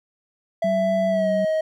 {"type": "tone with pitch glide", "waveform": "triangle", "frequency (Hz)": [664, 631.1], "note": ["E5", "D#5"], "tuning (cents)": [12, 24], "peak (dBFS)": -17, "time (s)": [0.62, 1.61], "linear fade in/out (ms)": 5, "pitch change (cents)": -88, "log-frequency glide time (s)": [1.08, 1.3]}
{"type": "tone with vibrato", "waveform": "sine", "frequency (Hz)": 191.5, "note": "G3", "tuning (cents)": -40, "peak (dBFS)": -24, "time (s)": [0.64, 1.45], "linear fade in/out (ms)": 5, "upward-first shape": "triangle", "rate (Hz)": 4.3, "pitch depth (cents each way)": 10}
{"effects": []}